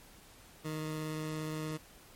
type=tone with vibrato; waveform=20% pulse; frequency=155.56 Hz; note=D#3; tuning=in tune; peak=-31 dBFS; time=0.64-1.78 s; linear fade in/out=20 ms; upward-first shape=triangle; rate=17 Hz; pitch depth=9 cents each way; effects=pink hiss -57 dBFS RMS until 2.15 s + MP3 64 kbps